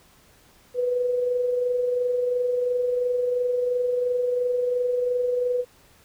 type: tone with amplitude modulation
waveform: sine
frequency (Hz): 493.9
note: B4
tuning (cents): 0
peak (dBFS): -19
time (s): 0.74-5.65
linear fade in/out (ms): 50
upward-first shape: sine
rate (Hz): 22.9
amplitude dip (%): 40
effects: pink hiss -56 dBFS RMS until 6.04 s